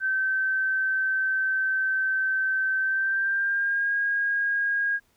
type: tone with pitch glide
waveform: sine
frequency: 1544 to 1632 Hz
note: G6 to G#6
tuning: -27 to -31 cents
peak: -22 dBFS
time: 0-5 s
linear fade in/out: 50 ms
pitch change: +96 cents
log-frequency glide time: 2.79-3.94 s
effects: pink hiss -66 dBFS RMS until 5.16 s